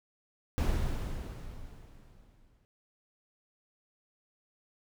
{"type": "noise with exponential decay", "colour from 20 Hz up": "brown", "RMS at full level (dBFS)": -26, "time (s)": [0.58, 2.65], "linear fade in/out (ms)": 0, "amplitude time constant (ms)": 450, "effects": []}